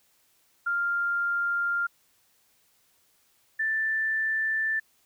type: tone pair in turn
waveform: sine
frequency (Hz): 1396.9 / 1767.6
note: F6 / A6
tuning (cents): 0 / +7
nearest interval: major third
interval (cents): 407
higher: second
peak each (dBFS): -24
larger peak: neither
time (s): 0.66-1.87 / 3.59-4.8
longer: neither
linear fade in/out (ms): 10
effects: white hiss -66 dBFS RMS until 5.05 s